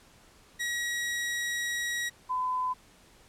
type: tone pair in turn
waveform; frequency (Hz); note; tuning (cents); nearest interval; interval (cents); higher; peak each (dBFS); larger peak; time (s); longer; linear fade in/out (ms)
sawtooth / sine; 1909 / 1011.3; A#6 / B5; +41 / +41; major seventh; 1100; first; -26 / -27; first; 0.59-2.1 / 2.29-2.74; first; 20
effects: pink hiss -58 dBFS RMS until 3.28 s + low-pass 11000 Hz 12 dB/octave